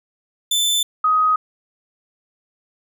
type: tone pair in turn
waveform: sawtooth / sine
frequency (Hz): 3529 / 1256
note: A7 / D#6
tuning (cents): +4 / +16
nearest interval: octave + tritone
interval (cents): 1788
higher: first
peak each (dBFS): -13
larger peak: neither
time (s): 0.51-0.83 / 1.04-1.36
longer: neither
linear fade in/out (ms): 5
effects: none